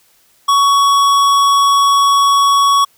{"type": "tone with tanh clipping", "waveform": "sine", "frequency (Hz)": 1120, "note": "C#6", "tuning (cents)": 18, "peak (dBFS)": -10, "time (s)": [0.48, 2.85], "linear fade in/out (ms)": 10, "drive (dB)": 18, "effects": ["white hiss -53 dBFS RMS until 2.97 s"]}